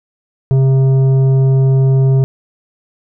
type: tone with tanh clipping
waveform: sine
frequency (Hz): 133.6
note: C3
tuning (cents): +36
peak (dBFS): -9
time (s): 0.51-2.24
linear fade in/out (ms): 0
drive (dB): 9
effects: none